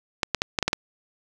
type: clicks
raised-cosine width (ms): 0.2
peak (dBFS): -4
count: 7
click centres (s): 0.232 / 0.347 / 0.419 / 0.588 / 0.627 / 0.68 / 0.731
effects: 7-bit